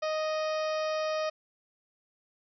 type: harmonic tone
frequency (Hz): 622.3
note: D#5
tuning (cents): 0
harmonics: 1 / 2 / 3 / 4 / 5 / 6 / 7 / 8 / 9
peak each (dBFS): -29 / -36 / -43 / -43 / -48 / -49 / -50 / -47 / -48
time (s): 0.02-1.3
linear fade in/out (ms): 10
effects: none